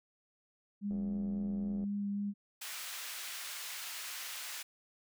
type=tone with vibrato; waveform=sine; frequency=202.3 Hz; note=G#3; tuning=45 cents flat; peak=-33 dBFS; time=0.81-2.34 s; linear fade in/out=50 ms; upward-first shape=sine; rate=3.7 Hz; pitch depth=10 cents each way
type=click train; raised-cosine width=2 ms; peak=-36 dBFS; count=84; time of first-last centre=0.91-1.839 s; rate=89.3 Hz
type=high-pass noise; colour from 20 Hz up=pink; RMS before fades=-43 dBFS; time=2.61-4.63 s; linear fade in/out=10 ms; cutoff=1700 Hz; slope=12 dB/octave
effects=none

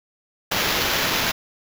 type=noise with sample-and-hold; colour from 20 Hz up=blue; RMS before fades=-22 dBFS; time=0.51-1.32 s; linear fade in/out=10 ms; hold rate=8820 Hz; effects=none

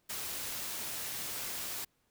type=noise; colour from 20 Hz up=white; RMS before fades=-39 dBFS; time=0.09-1.85 s; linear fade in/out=10 ms; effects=pink hiss -75 dBFS RMS until 2.1 s

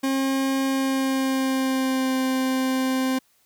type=tone with pitch glide; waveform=40% pulse; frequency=268.8 to 261 Hz; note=C4 to C4; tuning=+47 to -4 cents; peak=-20 dBFS; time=0.03-3.19 s; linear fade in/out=10 ms; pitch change=-51 cents; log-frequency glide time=0.66-2.18 s; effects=white hiss -63 dBFS RMS until 3.45 s

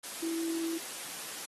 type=tone in noise; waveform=sine; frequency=329.6 Hz; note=E4; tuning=in tune; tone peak=-31 dBFS; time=0.22-0.78 s; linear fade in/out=10 ms; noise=white; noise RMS=-41 dBFS; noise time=0.03-1.46 s; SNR=+7 dB; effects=high-pass 200 Hz 12 dB/octave + AAC 32 kbps

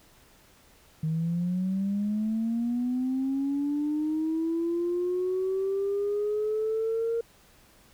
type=linear sweep; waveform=sine; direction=up; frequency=155.56 to 464.9 Hz; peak=-24 dBFS; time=1.03-7.21 s; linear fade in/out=5 ms; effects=tanh soft clip ceiling -21 dBFS + pink hiss -58 dBFS RMS until 7.93 s

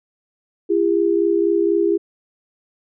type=tone pair together; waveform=sine; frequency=338.7 / 402.8 Hz; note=E4 / G4; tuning=+47 / +47 cents; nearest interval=minor third; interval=300 cents; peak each=-17 dBFS; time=0.69-1.98 s; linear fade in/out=20 ms; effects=none

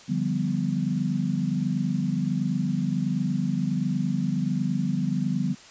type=chord; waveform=sine; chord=G dominant seventh; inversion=second; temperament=equal; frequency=146.83 / 174.61 / 196 / 246.9 Hz; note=D3 / F3 / G3 / B3; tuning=0 / 0 / 0 / 0 cents; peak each=-29 / -28 / -28 / -29 dBFS; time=0.08-5.55 s; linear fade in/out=20 ms; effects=white hiss -48 dBFS RMS until 5.7 s + resampled to 16000 Hz

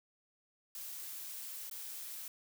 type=noise with dropouts; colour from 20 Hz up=blue; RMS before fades=-45 dBFS; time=0.75-2.28 s; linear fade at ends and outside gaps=1 ms; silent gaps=1.697-1.712 s; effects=none

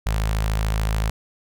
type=tone with notch filter; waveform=sawtooth; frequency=53.6 Hz; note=A1; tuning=45 cents flat; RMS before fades=-22 dBFS; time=0.06-1.1 s; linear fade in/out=5 ms; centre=310 Hz; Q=0.68; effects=none

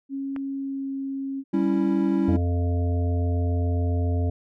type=tone with pitch glide; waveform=sine; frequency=273.6 to 271.7 Hz; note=C#4 to C#4; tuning=-23 to -35 cents; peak=-27 dBFS; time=0.09-1.44 s; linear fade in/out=50 ms; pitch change=-12 cents; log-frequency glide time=0.56-0.89 s
type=click; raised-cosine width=0.5 ms; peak=-23 dBFS; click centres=0.363 s
type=chord; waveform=triangle; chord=C# diminished; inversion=second; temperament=equal; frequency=196 / 277.2 / 329.6 Hz; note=G3 / C#4 / E4; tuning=0 / 0 / 0 cents; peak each=-22 dBFS; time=1.53-2.37 s; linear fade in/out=10 ms
type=harmonic tone; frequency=87.31 Hz; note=F2; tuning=in tune; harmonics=1 / 3 / 5 / 7 / 8; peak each=-21 / -31 / -35 / -38 / -39 dBFS; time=2.28-4.3 s; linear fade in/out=5 ms
effects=none

